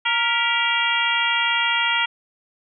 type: harmonic tone with a mistuned harmonic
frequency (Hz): 466.2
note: A#4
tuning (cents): 0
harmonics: 2 / 3 / 4 / 5 / 6 / 7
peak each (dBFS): -25 / -25 / -25 / -25 / -25 / -25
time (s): 0.05-2.06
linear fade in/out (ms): 10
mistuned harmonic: 4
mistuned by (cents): +79
effects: none